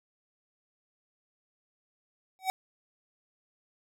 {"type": "tone with exponential growth", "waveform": "square", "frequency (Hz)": 757, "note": "F#5", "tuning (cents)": 39, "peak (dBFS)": -23, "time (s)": [2.39, 2.5], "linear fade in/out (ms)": 0, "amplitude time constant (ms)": 23, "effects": []}